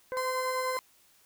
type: harmonic tone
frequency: 512 Hz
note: C5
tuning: 38 cents flat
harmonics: 1 / 2 / 3 / 4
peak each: -32 / -40 / -42 / -48 dBFS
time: 0.12-0.77 s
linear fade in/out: 0 ms
type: tone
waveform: 35% pulse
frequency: 1034 Hz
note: C6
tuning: 21 cents flat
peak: -30 dBFS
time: 0.17-0.79 s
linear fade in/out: 0 ms
effects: white hiss -63 dBFS RMS until 1.25 s